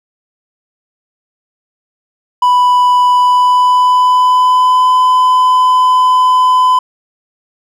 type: tone with pitch glide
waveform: triangle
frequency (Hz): 990 to 1010.8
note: B5 to B5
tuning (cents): +4 to +40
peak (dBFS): -4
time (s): 2.42-6.79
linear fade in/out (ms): 5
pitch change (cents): +36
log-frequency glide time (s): 3.11-4.91
effects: none